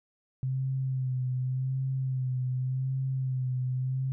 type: tone with vibrato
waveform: sine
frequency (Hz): 130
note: C3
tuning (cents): -11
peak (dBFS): -27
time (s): 0.43-4.12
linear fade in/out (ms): 0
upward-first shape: sine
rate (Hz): 0.87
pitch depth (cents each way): 37
effects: none